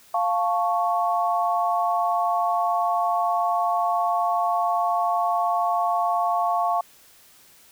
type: chord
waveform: sine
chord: F augmented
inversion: none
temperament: equal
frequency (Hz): 698.5 / 880 / 1108.7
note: F5 / A5 / C#6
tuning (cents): 0 / 0 / 0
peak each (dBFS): -22 / -27 / -25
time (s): 0.14-6.81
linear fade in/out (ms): 5
effects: white hiss -53 dBFS RMS until 7.71 s